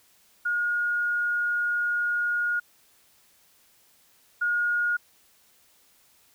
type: tone pair in turn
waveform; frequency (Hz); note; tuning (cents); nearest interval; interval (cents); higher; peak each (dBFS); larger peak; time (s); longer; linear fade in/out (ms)
sine; 1434 / 1434; F6 / F6; +45 / +45; unison; 0; neither; -23 / -22; second; 0.45-2.6 / 4.41-4.97; first; 10
effects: white hiss -61 dBFS RMS until 6.34 s